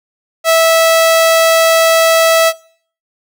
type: tone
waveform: sawtooth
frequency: 654 Hz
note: E5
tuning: 14 cents flat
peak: -3 dBFS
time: 0.44-2.53 s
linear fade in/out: 50 ms
effects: noise-tail reverb RT60 0.5 s tail -20 dB re dry